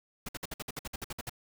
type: noise bursts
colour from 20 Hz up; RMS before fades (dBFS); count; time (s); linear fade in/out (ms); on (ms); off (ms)
pink; -38; 13; 0.26-1.296; 5; 28; 56
effects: none